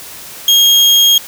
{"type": "tone", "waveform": "35% pulse", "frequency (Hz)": 3254, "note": "G#7", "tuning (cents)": -36, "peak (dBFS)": -4, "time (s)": [0.48, 1.18], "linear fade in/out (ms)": 2, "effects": ["white hiss -31 dBFS RMS until 1.27 s"]}